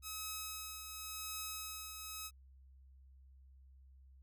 5% pulse tone with tremolo, 1280 Hz, D#6, 49 cents sharp, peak -29 dBFS, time 0.02-2.31 s, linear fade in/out 50 ms, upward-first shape triangle, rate 0.91 Hz, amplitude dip 50%, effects added 66 Hz sine -58 dBFS peak until 4.22 s

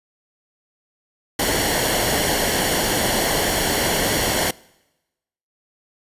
pink noise with comb filter, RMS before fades -20 dBFS, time 1.39-4.51 s, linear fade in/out 5 ms, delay 0.8 ms, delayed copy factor -0.6, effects noise-tail reverb RT60 1.0 s tail -24 dB re dry + resampled to 32000 Hz

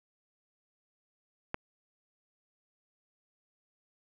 click, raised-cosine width 0.5 ms, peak -17 dBFS, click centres 1.544 s, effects none

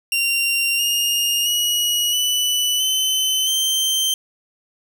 sawtooth tone with pitch steps, 2768 / 2836 / 2906 / 2977 / 3050 / 3125 Hz, F7 / F7 / F#7 / F#7 / G7 / G7, -16 / +26 / -32 / +10 / -48 / -6 cents, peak -14 dBFS, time 0.12-4.14 s, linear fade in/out 2 ms, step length 670 ms, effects none

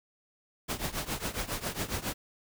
pink noise with tremolo, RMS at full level -31 dBFS, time 0.68-2.14 s, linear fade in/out 20 ms, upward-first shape triangle, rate 7.3 Hz, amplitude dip 90%, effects none

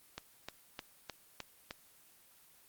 click train, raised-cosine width 0.2 ms, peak -23 dBFS, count 6, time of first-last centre 0.18-1.709 s, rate 3.27 Hz, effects white hiss -63 dBFS RMS until 2.68 s + Opus 24 kbps

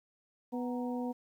harmonic tone with a mistuned harmonic, 246.9 Hz, B3, in tune, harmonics 1 / 2 / 3 / 4, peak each -34 / -40 / -44 / -46 dBFS, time 0.52-1.13 s, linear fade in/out 20 ms, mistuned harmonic 4, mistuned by -95 cents, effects 11-bit

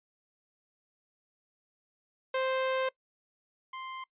sawtooth tone pair in turn, 523.3 / 1046.6 Hz, C5 / C6, 0 / 0 cents, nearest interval octave, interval 1200 cents, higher second, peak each -24 / -35 dBFS, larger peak first, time 2.34-2.89 / 3.73-4.04 s, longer first, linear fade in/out 5 ms, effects noise-tail reverb RT60 0.1 s tail -22 dB re dry + resampled to 8000 Hz

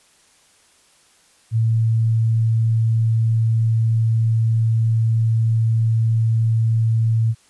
sine tone, 112.9 Hz, A2, 45 cents sharp, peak -14 dBFS, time 1.51-7.35 s, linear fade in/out 50 ms, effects white hiss -55 dBFS RMS until 7.49 s + resampled to 24000 Hz

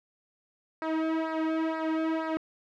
sawtooth tone with flanger, 320 Hz, D#4, 49 cents sharp, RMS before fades -29 dBFS, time 0.82-2.37 s, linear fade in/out 0 ms, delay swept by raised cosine 0.31 to 2.11 ms, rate 2.1 Hz, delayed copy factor -0.85, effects low-pass 2000 Hz 12 dB/octave

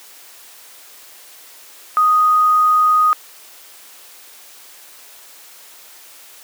sine tone with quantisation, 1244.5 Hz, D#6, in tune, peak -10 dBFS, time 1.97-3.13 s, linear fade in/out 0 ms, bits 6, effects white hiss -42 dBFS RMS until 6.43 s + high-pass 400 Hz 12 dB/octave

